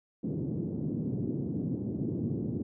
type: band-pass noise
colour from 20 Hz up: pink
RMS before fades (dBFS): -33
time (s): 0.23-2.63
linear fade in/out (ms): 10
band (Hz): 120 to 340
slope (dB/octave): 24
effects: none